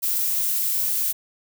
violet noise, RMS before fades -23 dBFS, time 0.02-1.13 s, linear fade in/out 20 ms, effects none

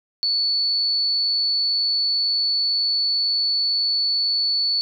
sine tone, 4449 Hz, C#8, 5 cents sharp, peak -18 dBFS, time 0.23-4.81 s, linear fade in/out 0 ms, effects none

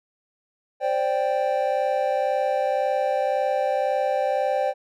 triangle chord, C suspended second, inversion none, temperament equal with one note detuned, 525.4 / 587.3 / 784 Hz, C5 / D5 / G5, +7 / 0 / 0 cents, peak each -23 dBFS, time 0.8-4.74 s, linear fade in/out 50 ms, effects none

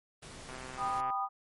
pink noise, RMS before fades -48 dBFS, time 0.22-1.01 s, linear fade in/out 10 ms
click train, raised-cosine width 0.5 ms, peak -30 dBFS, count 80, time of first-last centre 0.49-1.102 s, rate 129 Hz
sine chord, G augmented, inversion none, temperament equal with one note detuned, 784 / 987.8 / 1232.3 Hz, G5 / B5 / D#6, 0 / 0 / -17 cents, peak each -34 / -39 / -33 dBFS, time 0.77-1.29 s, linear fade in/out 50 ms
effects MP3 48 kbps

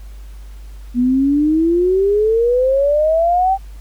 sine exponential sweep, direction up, 240 to 786 Hz, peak -11 dBFS, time 0.94-3.58 s, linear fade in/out 50 ms, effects added 50 Hz sine -31 dBFS peak until 3.8 s + pink hiss -50 dBFS RMS until 3.8 s

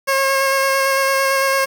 15% pulse tone with vibrato, 541 Hz, C#5, 42 cents flat, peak -8 dBFS, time 0.07-1.66 s, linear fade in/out 20 ms, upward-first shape square, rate 8.9 Hz, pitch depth 11 cents each way, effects 7-bit

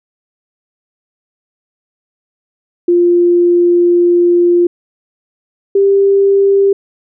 sine tone pair in turn, 349.2 / 395.3 Hz, F4 / G4, 0 / +15 cents, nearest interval major second, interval 215 cents, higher second, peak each -6 dBFS, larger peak neither, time 2.88-4.67 / 5.75-6.73 s, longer first, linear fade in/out 5 ms, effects none

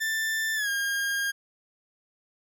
40% pulse tone with pitch glide, 1774 to 1617.4 Hz, A6 to G#6, +14 to -46 cents, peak -25 dBFS, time 0-1.32 s, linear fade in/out 20 ms, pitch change -160 cents, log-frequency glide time 0.55-0.69 s, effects none

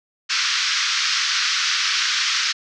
white band-pass noise, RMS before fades -21 dBFS, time 0.29-2.53 s, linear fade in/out 20 ms, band 1200 to 5900 Hz, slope 48 dB/octave, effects none

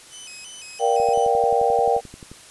15% pulse tone with vibrato, 2767 Hz, F7, 17 cents flat, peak -30 dBFS, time 0.1-1.29 s, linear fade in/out 50 ms, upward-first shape square, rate 2.9 Hz, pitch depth 150 cents each way
sine chord, G minor seventh, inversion first, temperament just, 470.4 / 588 / 705.6 / 784 Hz, Bb4 / D5 / F5 / G5, +16 / +2 / +18 / 0 cents, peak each -20 / -25 / -23 / -20 dBFS, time 0.79-2.01 s, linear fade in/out 50 ms
click train, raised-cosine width 3 ms, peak -26 dBFS, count 16, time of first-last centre 1-2.316 s, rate 11.4 Hz
effects white hiss -45 dBFS RMS until 2.5 s + resampled to 24000 Hz

